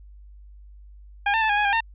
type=tone with pitch steps; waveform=20% pulse; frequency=811 / 896 / 876 / 822 / 833 / 804 / 910 Hz; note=G#5 / A5 / A5 / G#5 / G#5 / G5 / A#5; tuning=-41 / +31 / -8 / -18 / +5 / +44 / -42 cents; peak=-14 dBFS; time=1.26-1.806 s; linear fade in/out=5 ms; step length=78 ms; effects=added 50 Hz sine -43 dBFS peak until 1.94 s + resampled to 8000 Hz